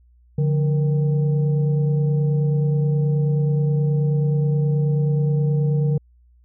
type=tone with frequency modulation; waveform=sine; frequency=145.8 Hz; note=D3; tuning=12 cents flat; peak=-16 dBFS; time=0.38-5.98 s; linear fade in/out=5 ms; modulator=321 Hz; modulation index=0.48; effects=added 60 Hz sine -51 dBFS peak until 6.44 s